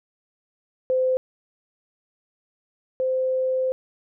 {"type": "tone pair in turn", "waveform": "sine", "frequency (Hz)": [515, 518], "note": ["C5", "C5"], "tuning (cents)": [-28, -17], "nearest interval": "unison", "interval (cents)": 11, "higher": "second", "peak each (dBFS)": [-18, -20], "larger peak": "first", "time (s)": [[0.9, 1.17], [3, 3.72]], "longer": "second", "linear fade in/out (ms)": 0, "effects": []}